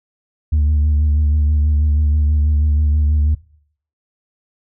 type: tone with vibrato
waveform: sine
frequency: 75 Hz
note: D2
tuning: 37 cents sharp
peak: -9 dBFS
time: 0.52-3.35 s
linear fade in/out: 10 ms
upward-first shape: sine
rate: 6.2 Hz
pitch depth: 36 cents each way
effects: noise-tail reverb RT60 0.6 s tail -22 dB re dry + tanh soft clip ceiling -10 dBFS